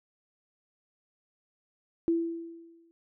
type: tone with exponential decay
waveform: sine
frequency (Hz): 333.7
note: E4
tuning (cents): +21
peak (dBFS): -21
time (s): 2.08-2.91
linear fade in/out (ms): 0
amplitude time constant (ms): 180
effects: none